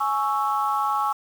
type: chord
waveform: sine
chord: C# minor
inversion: second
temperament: equal with one note detuned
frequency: 836.4 / 1108.7 / 1318.5 Hz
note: G#5 / C#6 / E6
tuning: +12 / 0 / 0 cents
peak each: -24 / -24 / -26 dBFS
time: 0-1.13 s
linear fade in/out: 10 ms
effects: tanh soft clip ceiling -12 dBFS + 7-bit